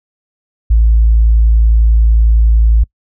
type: tone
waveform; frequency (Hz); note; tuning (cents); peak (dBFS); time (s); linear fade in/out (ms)
sine; 55.5; A1; +16; -4; 0.7-2.84; 10
effects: noise-tail reverb RT60 0.1 s tail -26 dB re dry + tanh soft clip ceiling -1 dBFS